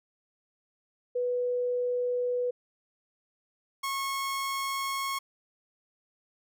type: tone pair in turn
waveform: sine / sawtooth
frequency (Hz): 492.5 / 1092.6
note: B4 / C#6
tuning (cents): -5 / -25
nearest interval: octave + major second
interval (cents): 1380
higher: second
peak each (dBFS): -26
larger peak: neither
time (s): 1.15-2.51 / 3.83-5.19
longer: neither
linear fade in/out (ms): 10
effects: none